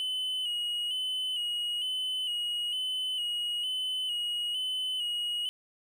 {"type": "tone with vibrato", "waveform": "triangle", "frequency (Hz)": 2960, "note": "F#7", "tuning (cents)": 0, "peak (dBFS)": -28, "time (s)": [0, 5.49], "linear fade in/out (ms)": 0, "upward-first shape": "square", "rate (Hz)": 1.1, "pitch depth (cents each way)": 39, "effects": []}